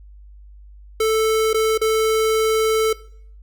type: tone with dropouts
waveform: square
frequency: 440 Hz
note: A4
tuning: in tune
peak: -16 dBFS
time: 1-2.93 s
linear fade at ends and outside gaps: 5 ms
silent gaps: 1.532-1.543 / 1.777-1.814 s
effects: noise-tail reverb RT60 0.6 s tail -20 dB re dry + added 50 Hz sine -40 dBFS peak until 3.42 s